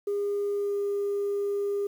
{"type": "tone with pitch glide", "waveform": "sine", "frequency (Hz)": [406.2, 403.9], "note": ["G#4", "G#4"], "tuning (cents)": [-38, -48], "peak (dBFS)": -24, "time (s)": [0.07, 1.87], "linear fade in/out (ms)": 5, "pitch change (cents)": -10, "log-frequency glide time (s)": [0.55, 0.78], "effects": ["tanh soft clip ceiling -23 dBFS", "9-bit"]}